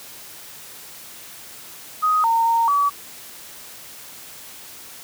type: tone with pitch steps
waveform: sine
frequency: 1252 / 915 / 921 / 1143 Hz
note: D#6 / A#5 / A#5 / D6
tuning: +10 / -32 / -21 / -47 cents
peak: -15 dBFS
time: 2.02-2.9 s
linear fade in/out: 20 ms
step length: 220 ms
effects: white hiss -40 dBFS RMS until 5.03 s + high-pass 60 Hz 12 dB/octave